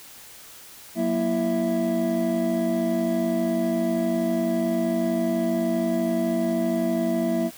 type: tone cluster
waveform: triangle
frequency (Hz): 184.1 / 236.4 / 332.1 / 658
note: F#3 / A#3 / E4 / E5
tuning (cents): -8 / +24 / +13 / -3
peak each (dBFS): -27 / -23 / -25 / -25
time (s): 0.95-7.51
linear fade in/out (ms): 50
effects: white hiss -45 dBFS RMS until 7.57 s